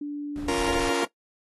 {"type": "tone", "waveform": "sine", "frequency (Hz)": 291.4, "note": "D4", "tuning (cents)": -13, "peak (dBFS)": -29, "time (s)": [0.01, 0.52], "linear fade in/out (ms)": 5}
{"type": "noise", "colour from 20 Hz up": "brown", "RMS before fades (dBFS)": -36, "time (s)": [0.36, 0.89], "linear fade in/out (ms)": 0}
{"type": "chord", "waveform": "sawtooth", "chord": "Bb minor", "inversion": "first", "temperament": "just", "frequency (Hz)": [279.7, 349.6, 466.2], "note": ["Db4", "F4", "Bb4"], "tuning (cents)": [16, 2, 0], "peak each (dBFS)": [-25, -24, -23], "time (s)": [0.48, 1.05], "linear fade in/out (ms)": 5}
{"effects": ["noise-tail reverb RT60 0.1 s tail -19 dB re dry", "AAC 32 kbps"]}